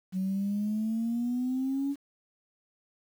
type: exponential sweep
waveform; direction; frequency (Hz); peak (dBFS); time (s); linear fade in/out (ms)
sine; up; 185 to 284; -26; 0.12-1.96; 50
effects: tanh soft clip ceiling -23 dBFS + 9-bit